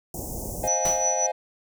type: band-stop noise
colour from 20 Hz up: pink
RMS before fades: -33 dBFS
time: 0.14-0.68 s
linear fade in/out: 2 ms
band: 810 to 6000 Hz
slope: 48 dB/octave
type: chord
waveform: triangle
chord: F minor seventh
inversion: second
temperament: equal with one note detuned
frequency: 523.3 / 622.3 / 702.9 / 830.6 Hz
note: C5 / Eb5 / F5 / Ab5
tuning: 0 / 0 / +11 / 0 cents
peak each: -28 dBFS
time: 0.63-1.32 s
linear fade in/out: 10 ms
type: tone with tremolo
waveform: sine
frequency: 5940 Hz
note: F#8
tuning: 6 cents sharp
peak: -20 dBFS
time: 0.67-1.27 s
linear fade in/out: 10 ms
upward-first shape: triangle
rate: 5.6 Hz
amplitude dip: 70%
type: noise with exponential decay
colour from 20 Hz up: pink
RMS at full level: -29 dBFS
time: 0.85-1.15 s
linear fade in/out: 2 ms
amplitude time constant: 64 ms
effects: none